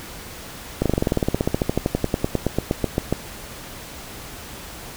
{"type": "slowing click train", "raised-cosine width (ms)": 2, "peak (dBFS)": -5, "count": 30, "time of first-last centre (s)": [0.82, 3.126], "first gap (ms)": 37, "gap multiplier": 1.05, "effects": ["pink hiss -37 dBFS RMS until 4.96 s"]}